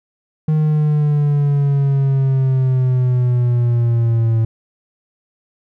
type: exponential sweep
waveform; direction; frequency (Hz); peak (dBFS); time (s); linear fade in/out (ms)
triangle; down; 155.56 to 112.4; -10; 0.48-4.45; 5
effects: none